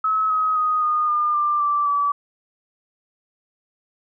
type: tone with pitch steps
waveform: sine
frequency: 1288 / 1267.3 / 1247 / 1227 / 1207.3 / 1187.9 / 1168.9 / 1150.1 Hz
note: E6 / D#6 / D#6 / D#6 / D6 / D6 / D6 / D6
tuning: -41 / +31 / +3 / -25 / +47 / +19 / -9 / -37 cents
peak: -17 dBFS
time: 0.04-2.12 s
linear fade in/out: 5 ms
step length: 260 ms
effects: none